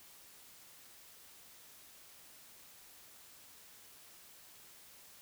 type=silence; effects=white hiss -58 dBFS RMS until 5.21 s